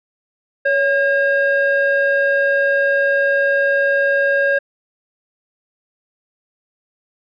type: ring-modulated tone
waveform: triangle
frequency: 530 Hz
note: C5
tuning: 22 cents sharp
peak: -8 dBFS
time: 0.65-4.59 s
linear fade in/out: 10 ms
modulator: 1090 Hz
effects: resampled to 11025 Hz